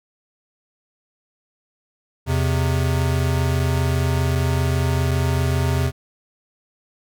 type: tone pair together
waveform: square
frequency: 83.8 / 131.31 Hz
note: E2 / C3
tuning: +29 / +7 cents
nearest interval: minor sixth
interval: 778 cents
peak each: -21 dBFS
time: 2.26-5.92 s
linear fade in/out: 50 ms
effects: none